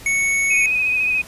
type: tone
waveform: square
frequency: 2217 Hz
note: C#7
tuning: in tune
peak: -17 dBFS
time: 0.06-0.66 s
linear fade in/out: 2 ms
type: tone with vibrato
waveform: sine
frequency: 2511 Hz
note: D#7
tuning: 15 cents sharp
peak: -16 dBFS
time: 0.5-1.22 s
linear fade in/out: 10 ms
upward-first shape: sine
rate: 14 Hz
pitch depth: 30 cents each way
effects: pink hiss -40 dBFS RMS until 1.27 s + resampled to 32000 Hz